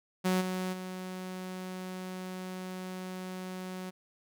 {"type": "tone with level steps", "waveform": "sawtooth", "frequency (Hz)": 184.9, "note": "F#3", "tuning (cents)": -1, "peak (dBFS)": [-22, -28, -34], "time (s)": [0.24, 3.91], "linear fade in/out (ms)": 20, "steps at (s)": [0.4, 0.72], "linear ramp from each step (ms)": 20, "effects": []}